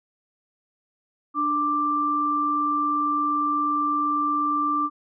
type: tone pair together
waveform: sine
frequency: 295.3 / 1178 Hz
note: D4 / D6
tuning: +10 / +5 cents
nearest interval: 2 octaves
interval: 2395 cents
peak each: -28 / -21 dBFS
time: 1.34-4.9 s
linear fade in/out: 50 ms
effects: none